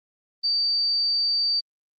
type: tone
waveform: sine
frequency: 4626 Hz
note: D8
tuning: 27 cents flat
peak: -20 dBFS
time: 0.43-1.61 s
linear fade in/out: 20 ms
effects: Opus 32 kbps